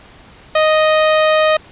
sawtooth tone, 622.3 Hz, D#5, in tune, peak -6 dBFS, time 0.55-1.57 s, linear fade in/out 5 ms, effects pink hiss -42 dBFS RMS until 1.71 s + resampled to 8000 Hz

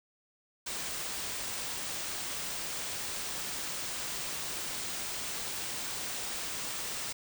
white band-stop noise, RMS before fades -37 dBFS, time 0.66-7.13 s, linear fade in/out 10 ms, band 10000 to 15000 Hz, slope 96 dB/octave, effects none

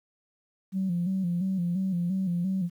sine tone with vibrato, 181.9 Hz, F#3, 29 cents flat, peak -24 dBFS, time 0.72-2.7 s, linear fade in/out 50 ms, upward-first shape square, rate 2.9 Hz, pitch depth 79 cents each way, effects tanh soft clip ceiling -20 dBFS + 10-bit

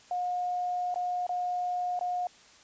sine tone with dropouts, 718 Hz, F5, 48 cents sharp, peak -28 dBFS, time 0.11-2.27 s, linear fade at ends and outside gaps 2 ms, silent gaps 0.943-0.958 / 1.267-1.292 / 1.992-2.01 s, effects white hiss -56 dBFS RMS until 2.63 s + resampled to 16000 Hz

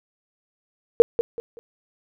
sine tone with echo, 466.2 Hz, A#4, in tune, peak -5 dBFS, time 1-1.02 s, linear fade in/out 0 ms, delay 190 ms, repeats 3, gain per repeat -11 dB, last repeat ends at 1.59 s, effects none

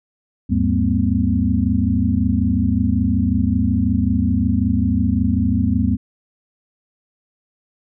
sine tone cluster, 77.7 / 101.4 / 197.1 / 230.3 / 255.7 Hz, D#2 / G#2 / G3 / A#3 / C4, -2 / -41 / +10 / -21 / -40 cents, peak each -21 dBFS, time 0.49-5.97 s, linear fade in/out 20 ms, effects none

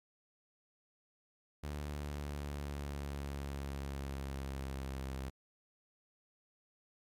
sawtooth tone with pitch glide, 73.42 to 66.55 Hz, D2 to C2, 0 to +30 cents, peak -35 dBFS, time 1.63-5.3 s, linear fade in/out 10 ms, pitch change -170 cents, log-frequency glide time 1.84-5.11 s, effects MP3 96 kbps

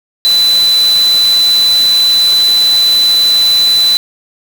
sine tone in noise, 4000 Hz, B7, 21 cents sharp, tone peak -6 dBFS, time 0.25-3.97 s, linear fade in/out 0 ms, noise white, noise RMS -21 dBFS, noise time 0.25-3.97 s, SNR +12 dB, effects none

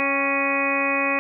harmonic tone with a mistuned harmonic, 277.2 Hz, C#4, in tune, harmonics 1 / 2 / 3 / 4 / 5 / 6 / 7 / 8 / 9, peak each -28 / -27 / -33 / -27 / -35 / -36 / -28 / -30 / -24 dBFS, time 0-1.19 s, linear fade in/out 0 ms, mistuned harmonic 3, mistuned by -39 cents, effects none

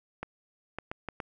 clicks, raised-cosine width 0.5 ms, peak -20 dBFS, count 5, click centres 0.23 / 0.786 / 0.915 / 1.087 / 1.202 s, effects none

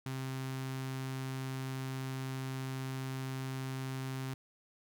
sawtooth tone with notch filter, 131.9 Hz, C3, 14 cents sharp, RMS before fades -39 dBFS, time 0.06-4.34 s, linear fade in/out 2 ms, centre 560 Hz, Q 1.7, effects none

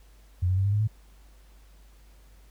sine tone with pitch steps, 89.5 / 92.98 / 96.59 / 100.34 / 104.24 / 108.29 Hz, F2 / F#2 / G2 / G2 / G#2 / A2, +43 / +9 / -25 / +41 / +7 / -27 cents, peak -21 dBFS, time 0.42-0.876 s, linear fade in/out 10 ms, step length 76 ms, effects added 50 Hz sine -51 dBFS peak until 2.5 s + pink hiss -62 dBFS RMS until 2.5 s

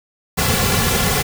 pink noise with comb filter, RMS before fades -17 dBFS, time 0.37-1.23 s, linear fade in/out 20 ms, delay 3.2 ms, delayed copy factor -0.95, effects none

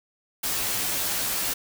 white noise with comb filter, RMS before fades -27 dBFS, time 0.43-1.54 s, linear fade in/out 10 ms, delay 13 ms, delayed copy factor -1, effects none

